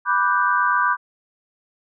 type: chord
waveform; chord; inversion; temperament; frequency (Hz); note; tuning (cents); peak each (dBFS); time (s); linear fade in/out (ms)
sine; G major seventh; first; equal; 987.8 / 1174.7 / 1480 / 1568; B5 / D6 / F#6 / G6; 0 / 0 / 0 / 0; -21 / -20 / -24 / -22; 0.05-0.97; 50
effects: none